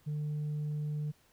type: tone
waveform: sine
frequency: 150 Hz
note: D3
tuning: 37 cents sharp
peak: -30 dBFS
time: 0.06-1.12 s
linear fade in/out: 20 ms
effects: tanh soft clip ceiling -31 dBFS + pink hiss -67 dBFS RMS until 1.32 s